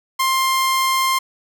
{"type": "tone", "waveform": "sawtooth", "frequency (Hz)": 1055, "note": "C6", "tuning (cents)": 14, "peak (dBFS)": -12, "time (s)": [0.19, 1.19], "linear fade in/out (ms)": 10, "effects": []}